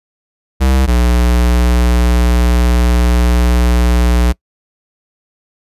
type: tone pair in turn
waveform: square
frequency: 65.41 / 60.27 Hz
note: C2 / B1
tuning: 0 / -42 cents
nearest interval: minor second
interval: 142 cents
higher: first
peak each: -9 dBFS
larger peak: neither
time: 0.6-0.87 / 0.87-4.33 s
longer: second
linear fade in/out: 20 ms
effects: noise-tail reverb RT60 0.1 s tail -24 dB re dry + resampled to 32000 Hz